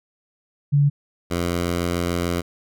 sine / 10% pulse tone pair in turn, 143.3 / 86.86 Hz, D3 / F2, -42 / -9 cents, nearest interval major sixth, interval 867 cents, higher first, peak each -13 dBFS, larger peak neither, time 0.72-0.9 / 1.3-2.42 s, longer second, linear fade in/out 20 ms, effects none

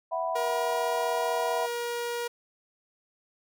sine chord, E suspended second, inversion none, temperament equal with one note detuned, 659.3 / 743.8 / 987.8 Hz, E5 / F#5 / B5, 0 / +9 / 0 cents, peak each -30 / -33 / -32 dBFS, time 0.11-1.67 s, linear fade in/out 20 ms
sawtooth tone, 476.1 Hz, A#4, 37 cents sharp, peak -26 dBFS, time 0.35-2.28 s, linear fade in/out 10 ms
effects none

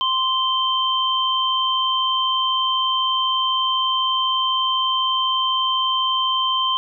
sine tone pair together, 1042 / 3122 Hz, C6 / G7, -7 / -8 cents, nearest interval octave + perfect fifth, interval 1899 cents, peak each -20 dBFS, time 0.01-6.77 s, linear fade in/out 0 ms, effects none

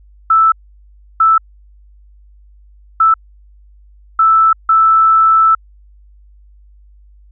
sine tone bursts at uneven times, 1318.5 Hz, E6, in tune, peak -6 dBFS, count 5, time 0.3-0.52 / 1.2-1.38 / 3-3.14 / 4.19-4.53 / 4.69-5.55 s, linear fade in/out 5 ms, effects added 50 Hz sine -41 dBFS peak until 7.31 s

